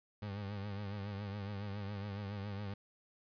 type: tone with vibrato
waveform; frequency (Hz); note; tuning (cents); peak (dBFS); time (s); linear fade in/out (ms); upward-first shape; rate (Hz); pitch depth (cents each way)
30% pulse; 101; G#2; -48; -37; 0.22-2.74; 5; triangle; 7.2; 81
effects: resampled to 11025 Hz + 12-bit